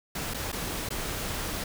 pink noise with dropouts, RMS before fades -33 dBFS, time 0.15-1.64 s, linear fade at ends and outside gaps 5 ms, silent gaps 0.338-0.343 / 0.519-0.526 / 0.89-0.904 s, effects none

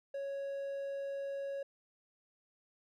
triangle tone, 554 Hz, C#5, 1 cent flat, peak -35 dBFS, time 0.14-1.63 s, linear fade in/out 5 ms, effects none

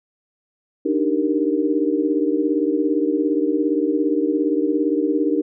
sine chord, Eb major seventh, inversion third, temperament equal, 293.7 / 311.1 / 392 / 466.2 Hz, D4 / Eb4 / G4 / Bb4, 0 / 0 / 0 / 0 cents, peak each -21 / -21 / -24 / -24 dBFS, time 0.85-5.42 s, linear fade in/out 10 ms, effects none

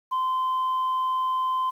sine tone, 1033 Hz, C6, 22 cents flat, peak -20 dBFS, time 0.11-1.71 s, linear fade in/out 20 ms, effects tanh soft clip ceiling -21 dBFS + 9-bit

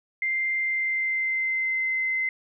sine tone with pitch glide, 2093 to 2062 Hz, C7 to C7, 0 to -26 cents, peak -23 dBFS, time 0.22-2.29 s, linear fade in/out 2 ms, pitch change -26 cents, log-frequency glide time 0.56-1.98 s, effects none

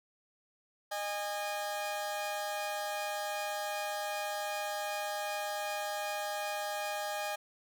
sawtooth tone pair together, 613.6 / 819 Hz, D#5 / G#5, -24 / -24 cents, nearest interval perfect fourth, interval 500 cents, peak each -34 / -33 dBFS, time 0.91-7.36 s, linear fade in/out 10 ms, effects none

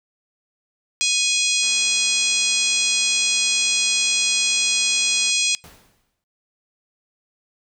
harmonic tone, 830.6 Hz, G#5, in tune, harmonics 3 / 4 / 5 / 6 / 7 / 8 / 9 / 10, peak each -23 / -24 / -25 / -26 / -26 / -27 / -28 / -28 dBFS, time 1.01-5.55 s, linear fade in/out 0 ms
click train, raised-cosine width 0.3 ms, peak -28 dBFS, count 808, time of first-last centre 1.63-5.298 s, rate 220 Hz
pink noise with exponential decay, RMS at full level -42 dBFS, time 5.64-6.24 s, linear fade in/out 0 ms, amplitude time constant 130 ms
effects noise-tail reverb RT60 0.4 s tail -25 dB re dry

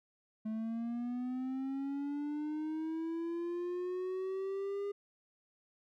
triangle linear sweep, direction up, 216.2 to 406.2 Hz, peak -33 dBFS, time 0.45-4.92 s, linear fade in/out 10 ms, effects none

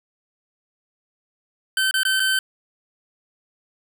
25% pulse tone with dropouts, 1540 Hz, G6, 31 cents flat, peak -14 dBFS, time 1.77-2.39 s, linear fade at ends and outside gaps 2 ms, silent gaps 1.911-1.94 / 2.033-2.051 / 2.197-2.201 s, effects none

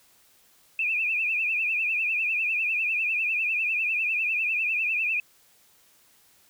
sine tone with vibrato, 2548 Hz, D#7, 41 cents sharp, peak -23 dBFS, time 0.79-5.2 s, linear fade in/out 2 ms, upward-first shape triangle, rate 10 Hz, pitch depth 120 cents each way, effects white hiss -60 dBFS RMS until 6.49 s

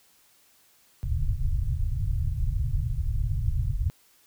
pink low-pass noise, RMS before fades -26 dBFS, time 1.03-3.9 s, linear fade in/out 0 ms, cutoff 140 Hz, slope 96 dB/octave, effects white hiss -61 dBFS RMS until 4.26 s

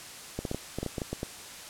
clicks, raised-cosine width 2 ms, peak -18 dBFS, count 11, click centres 0.39 / 0.452 / 0.514 / 0.546 / 0.786 / 0.83 / 0.863 / 0.982 / 1.018 / 1.13 / 1.231 s, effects white hiss -44 dBFS RMS until 1.69 s + low-pass 10000 Hz 12 dB/octave

